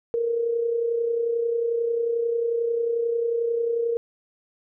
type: tone with amplitude modulation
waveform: sine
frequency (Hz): 466.2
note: A#4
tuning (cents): 0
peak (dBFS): -19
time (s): 0.14-3.97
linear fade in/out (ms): 0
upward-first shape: sine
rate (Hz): 31.2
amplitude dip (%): 50
effects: none